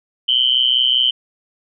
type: tone with amplitude modulation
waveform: sine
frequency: 3069 Hz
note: G7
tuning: 37 cents flat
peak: -8 dBFS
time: 0.28-1.11 s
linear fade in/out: 10 ms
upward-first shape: sine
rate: 125 Hz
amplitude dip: 100%
effects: none